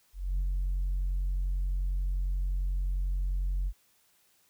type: tone with ADSR envelope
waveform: sine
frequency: 45.66 Hz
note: F#1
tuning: 22 cents flat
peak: -23 dBFS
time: 0.13-3.73 s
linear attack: 260 ms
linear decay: 44 ms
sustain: -2 dB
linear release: 61 ms
effects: tanh soft clip ceiling -25 dBFS + white hiss -67 dBFS RMS until 4.49 s

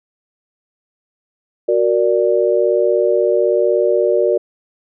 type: chord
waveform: sine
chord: Gb augmented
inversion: none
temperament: equal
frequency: 370 / 466.2 / 587.3 Hz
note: Gb4 / Bb4 / D5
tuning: 0 / 0 / 0 cents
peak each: -16 dBFS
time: 1.68-4.38 s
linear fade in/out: 10 ms
effects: none

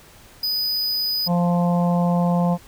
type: tone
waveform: square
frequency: 4978 Hz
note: D#8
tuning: in tune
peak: -21 dBFS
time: 0.43-1.28 s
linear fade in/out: 5 ms
type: harmonic tone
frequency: 174.61 Hz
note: F3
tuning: in tune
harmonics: 1 / 3 / 4 / 5 / 6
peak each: -17 / -26 / -27 / -29 / -33 dBFS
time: 1.26-2.58 s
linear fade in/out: 50 ms
effects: pink hiss -48 dBFS RMS until 2.67 s

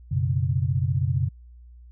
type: chord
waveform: sine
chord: F# suspended fourth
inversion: none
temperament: equal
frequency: 92.5 / 123.47 / 138.59 Hz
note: F#2 / B2 / C#3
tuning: 0 / 0 / 0 cents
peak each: -25 dBFS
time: 0.11-1.29 s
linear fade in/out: 10 ms
effects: added 60 Hz sine -44 dBFS peak until 1.91 s

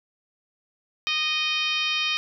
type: harmonic tone with a mistuned harmonic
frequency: 620 Hz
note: D#5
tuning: 6 cents flat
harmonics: 2 / 3 / 4 / 5 / 6 / 7 / 8 / 9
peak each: -34 / -37 / -26 / -28 / -30 / -37 / -36 / -38 dBFS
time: 1.07-2.17 s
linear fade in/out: 0 ms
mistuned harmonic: 2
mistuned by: -17 cents
effects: none

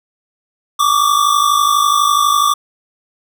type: tone pair together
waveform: square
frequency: 1139.9 / 1192 Hz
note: C#6 / D6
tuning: +48 / +25 cents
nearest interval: minor second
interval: 77 cents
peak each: -14 dBFS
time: 0.79-2.54 s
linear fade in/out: 10 ms
effects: none

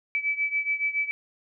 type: beating tone pair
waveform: sine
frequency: 2300 / 2307.1 Hz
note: D7 / D7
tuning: -37 / -31 cents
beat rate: 7.1 Hz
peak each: -26 / -29 dBFS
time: 0.15-1.11 s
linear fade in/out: 0 ms
effects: none

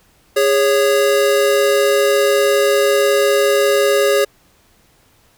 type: tone pair together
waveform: square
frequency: 409 / 554.4 Hz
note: G#4 / C#5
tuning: -26 / 0 cents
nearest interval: perfect fourth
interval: 526 cents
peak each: -15 dBFS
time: 0.36-4.25 s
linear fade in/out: 10 ms
effects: pink hiss -54 dBFS RMS until 5.37 s

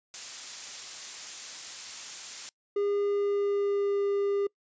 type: noise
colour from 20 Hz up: blue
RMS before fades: -35 dBFS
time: 0.14-2.49 s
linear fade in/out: 0 ms
type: tone with pitch glide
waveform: triangle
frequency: 406 to 401.6 Hz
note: G#4 to G4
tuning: -39 to +42 cents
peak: -23 dBFS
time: 2.76-4.47 s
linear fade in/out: 5 ms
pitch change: -19 cents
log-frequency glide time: 3.04-4.02 s
effects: noise-tail reverb RT60 0.1 s tail -25 dB re dry + resampled to 16000 Hz

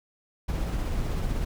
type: noise with tremolo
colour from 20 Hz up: brown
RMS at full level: -27 dBFS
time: 0.48-1.45 s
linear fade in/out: 10 ms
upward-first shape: sine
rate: 16 Hz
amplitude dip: 25%
effects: none

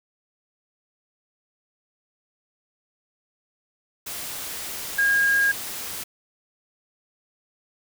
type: tone in noise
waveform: sine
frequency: 1627 Hz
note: G#6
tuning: 36 cents flat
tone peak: -17 dBFS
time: 4.98-5.52 s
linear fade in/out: 10 ms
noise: white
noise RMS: -33 dBFS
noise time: 4.06-6.04 s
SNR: +13 dB
effects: none

